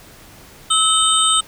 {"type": "tone cluster", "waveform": "sine", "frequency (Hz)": [1295, 3070, 3662, 8250], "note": ["E6", "G7", "A#7", "C9"], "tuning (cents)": [-31, -37, -32, -25], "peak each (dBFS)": -18, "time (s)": [0.7, 1.41], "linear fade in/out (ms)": 10, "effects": ["pink hiss -43 dBFS RMS until 1.47 s"]}